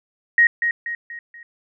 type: tone with echo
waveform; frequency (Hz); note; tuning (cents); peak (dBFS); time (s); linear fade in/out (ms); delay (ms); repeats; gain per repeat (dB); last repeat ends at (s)
sine; 1879; A#6; +13; -10; 0.38-0.47; 2; 240; 4; -7; 1.43
effects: none